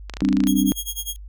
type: clicks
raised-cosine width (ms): 0.2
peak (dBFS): -14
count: 11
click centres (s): 0.097 / 0.138 / 0.169 / 0.206 / 0.25 / 0.288 / 0.328 / 0.369 / 0.404 / 0.438 / 0.471
type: chord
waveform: sine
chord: G suspended fourth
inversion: none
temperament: equal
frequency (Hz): 196 / 261.6 / 293.7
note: G3 / C4 / D4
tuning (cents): 0 / 0 / 0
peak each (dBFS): -20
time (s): 0.22-0.72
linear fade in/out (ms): 0
type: tone with tremolo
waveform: 10% pulse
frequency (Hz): 3273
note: G#7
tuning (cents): -26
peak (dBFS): -16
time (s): 0.47-1.16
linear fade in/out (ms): 0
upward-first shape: sine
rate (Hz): 10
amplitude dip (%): 95
effects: added 50 Hz sine -35 dBFS peak until 1.28 s